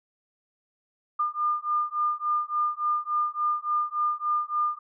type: beating tone pair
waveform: sine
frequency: 1205 / 1208.5 Hz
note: D6 / D6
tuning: +44 / +49 cents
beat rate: 3.5 Hz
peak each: -27 dBFS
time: 1.19-4.79 s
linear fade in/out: 10 ms
effects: none